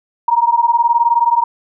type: beating tone pair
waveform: sine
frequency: 932.3 / 951.3 Hz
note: A#5 / A#5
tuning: 0 / +35 cents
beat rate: 19 Hz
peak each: -13 dBFS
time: 0.28-1.44 s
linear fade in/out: 5 ms
effects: none